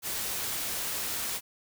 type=noise; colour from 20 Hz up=white; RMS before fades=-33 dBFS; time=0.02-1.41 s; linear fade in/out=50 ms; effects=none